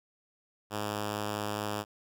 5% pulse tone, 104.5 Hz, G#2, 11 cents sharp, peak -21 dBFS, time 0.7-1.85 s, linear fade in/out 50 ms, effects none

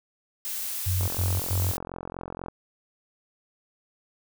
blue noise, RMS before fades -32 dBFS, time 0.45-1.77 s, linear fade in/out 0 ms
sine tone bursts, 92.5 Hz, F#2, in tune, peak -23 dBFS, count 3, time 0.86-1.72 s, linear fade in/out 10 ms, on 220 ms, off 100 ms
click train, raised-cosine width 1 ms, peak -21 dBFS, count 66, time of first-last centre 1.01-2.484 s, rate 44.1 Hz
effects none

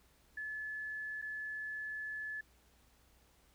sine tone with dropouts, 1723 Hz, A6, 37 cents flat, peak -39 dBFS, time 0.37-2.41 s, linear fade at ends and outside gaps 5 ms, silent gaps 1.216-1.223 s, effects added 60 Hz sine -70 dBFS peak until 3.54 s + pink hiss -69 dBFS RMS until 3.54 s

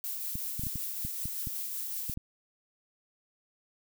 violet noise with tremolo, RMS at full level -35 dBFS, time 0.04-2.14 s, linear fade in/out 0 ms, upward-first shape triangle, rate 5.3 Hz, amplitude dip 30%
clicks, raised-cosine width 5 ms, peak -25 dBFS, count 10, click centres 0.355 / 0.595 / 0.636 / 0.668 / 0.757 / 1.05 / 1.256 / 1.472 / 2.097 / 2.174 s
effects none

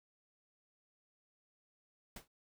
pink noise with exponential decay, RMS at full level -44 dBFS, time 2.16-2.28 s, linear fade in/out 5 ms, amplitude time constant 25 ms, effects none

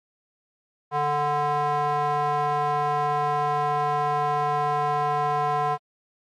square tone with band-pass filter, 147.2 Hz, D3, 4 cents sharp, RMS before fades -24 dBFS, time 0.91-5.78 s, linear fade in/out 50 ms, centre 890 Hz, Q 4.4, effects AAC 48 kbps

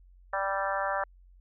harmonic tone with a mistuned harmonic, 195.7 Hz, G3, 3 cents flat, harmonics 3 / 4 / 5 / 6 / 7 / 8 / 9, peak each -33 / -34 / -35 / -36 / -36 / -37 / -38 dBFS, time 0.33-1.04 s, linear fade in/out 5 ms, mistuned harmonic 7, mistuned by -16 cents, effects added 45 Hz sine -53 dBFS peak until 1.4 s

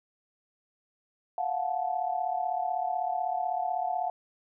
sine tone cluster, 697 / 733 / 869 Hz, F5 / F#5 / A5, -4 / -16 / -22 cents, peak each -32 / -30 / -35 dBFS, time 1.38-4.1 s, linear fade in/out 2 ms, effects none

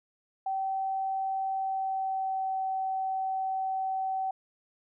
sine tone with pitch glide, 770 to 763.8 Hz, G5 to G5, -31 to -45 cents, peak -28 dBFS, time 0.46-4.31 s, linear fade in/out 5 ms, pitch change -14 cents, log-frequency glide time 1.54-2.6 s, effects none

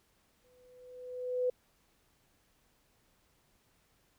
sine tone with exponential growth, 500 Hz, B4, 21 cents sharp, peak -26 dBFS, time 0.44-1.5 s, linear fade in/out 5 ms, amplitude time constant 230 ms, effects pink hiss -71 dBFS RMS until 4.18 s

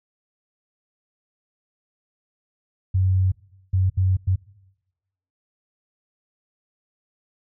sine tone bursts at uneven times, 93.8 Hz, F#2, 24 cents sharp, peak -16 dBFS, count 4, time 2.94-3.32 / 3.73-3.9 / 3.97-4.17 / 4.27-4.36 s, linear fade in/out 10 ms, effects noise-tail reverb RT60 1.0 s tail -23 dB re dry

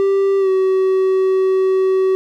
triangle tone with pitch glide, 392 to 378.9 Hz, G4 to F#4, 0 to +41 cents, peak -10 dBFS, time 0-2.15 s, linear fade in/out 0 ms, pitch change -59 cents, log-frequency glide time 0.39-0.49 s, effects none

